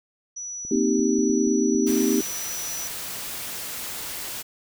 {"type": "tone", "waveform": "sine", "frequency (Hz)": 5900, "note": "F#8", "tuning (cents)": -6, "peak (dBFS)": -31, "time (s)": [0.36, 2.88], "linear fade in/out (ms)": 10}
{"type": "clicks", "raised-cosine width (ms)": 3, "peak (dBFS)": -30, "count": 8, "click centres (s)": [0.65, 0.757, 0.995, 1.187, 1.299, 1.471, 1.749, 1.894]}
{"type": "chord", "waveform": "sine", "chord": "C minor seventh", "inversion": "third", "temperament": "equal", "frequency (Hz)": [233.1, 261.6, 311.1, 392], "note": ["Bb3", "C4", "Eb4", "G4"], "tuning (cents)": [0, 0, 0, 0], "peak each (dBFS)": -24, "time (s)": [0.71, 2.21], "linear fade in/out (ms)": 5}
{"type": "noise", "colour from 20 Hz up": "white", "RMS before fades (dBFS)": -33, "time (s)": [1.86, 4.43], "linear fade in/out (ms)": 20}
{"effects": []}